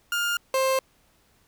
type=tone pair in turn; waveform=30% pulse; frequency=1410 / 528.2 Hz; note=F6 / C5; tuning=+16 / +16 cents; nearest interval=octave + perfect fourth; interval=1700 cents; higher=first; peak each=-21 / -18 dBFS; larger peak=second; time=0.12-0.37 / 0.54-0.79 s; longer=neither; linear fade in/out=2 ms; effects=pink hiss -63 dBFS RMS until 1.47 s